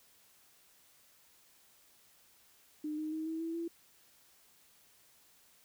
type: tone with pitch steps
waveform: sine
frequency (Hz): 303.2 / 309.4 / 315.7 / 322.2 / 328.7 / 335.5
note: D#4 / D#4 / D#4 / E4 / E4 / E4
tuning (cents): -45 / -10 / +25 / -39 / -5 / +31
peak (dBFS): -35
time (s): 2.84-3.68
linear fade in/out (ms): 5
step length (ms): 140
effects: white hiss -65 dBFS RMS until 5.64 s